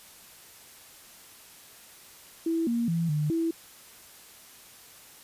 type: tone with pitch steps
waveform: sine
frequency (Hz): 329.3 / 234.6 / 167 / 150.2 / 329.7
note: E4 / A#3 / E3 / D3 / E4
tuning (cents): -2 / +11 / +23 / +39 / 0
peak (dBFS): -24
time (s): 2.46-3.51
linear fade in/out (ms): 5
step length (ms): 210
effects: white hiss -51 dBFS RMS until 5.23 s + resampled to 32000 Hz